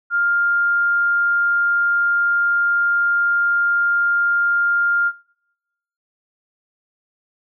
sine tone, 1402 Hz, F6, 6 cents sharp, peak -15 dBFS, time 0.1-5.12 s, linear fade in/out 50 ms, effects noise-tail reverb RT60 0.9 s tail -23 dB re dry

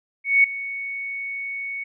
sine tone with ADSR envelope, 2222 Hz, C#7, 4 cents sharp, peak -10 dBFS, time 0.24-1.84 s, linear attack 200 ms, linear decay 4 ms, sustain -17 dB, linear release 10 ms, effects none

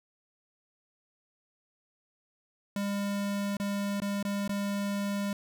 square tone with dropouts, 201.3 Hz, G3, 46 cents sharp, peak -30 dBFS, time 2.76-5.33 s, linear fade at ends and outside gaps 2 ms, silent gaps 3.569-3.599 / 4.002-4.019 / 4.228-4.25 / 4.478-4.493 s, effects none

